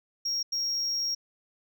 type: tone bursts at uneven times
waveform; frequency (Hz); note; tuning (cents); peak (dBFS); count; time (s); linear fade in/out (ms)
sine; 5588; F8; 0; -24; 2; 0.25-0.43 / 0.52-1.15; 10
effects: tanh soft clip ceiling -26 dBFS